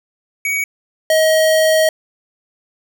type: tone pair in turn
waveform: square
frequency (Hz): 2255 / 632.8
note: C#7 / D#5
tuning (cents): +29 / +29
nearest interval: octave + minor seventh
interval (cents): 2200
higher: first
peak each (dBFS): -17 / -11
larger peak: second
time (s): 0.45-0.64 / 1.1-1.89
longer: second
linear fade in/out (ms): 2
effects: none

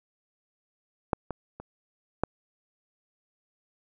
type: clicks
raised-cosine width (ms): 1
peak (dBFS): -9 / -18 / -26 / -10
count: 4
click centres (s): 1.132 / 1.307 / 1.6 / 2.236
effects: none

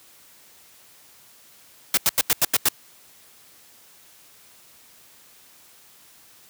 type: noise bursts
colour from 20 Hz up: white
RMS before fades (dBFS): -18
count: 7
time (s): 1.94-2.687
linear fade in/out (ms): 2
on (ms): 33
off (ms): 86
effects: white hiss -52 dBFS RMS until 6.49 s + high-pass 60 Hz 12 dB/octave

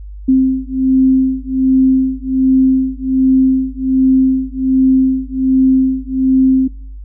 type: beating tone pair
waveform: sine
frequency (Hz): 261.7 / 263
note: C4 / C4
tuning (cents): 0 / +9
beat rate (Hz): 1.3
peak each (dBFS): -12 / -12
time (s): 0.28-6.68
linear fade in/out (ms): 10
effects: noise-tail reverb RT60 0.6 s tail -23 dB re dry + added 50 Hz sine -27 dBFS peak until 7.04 s

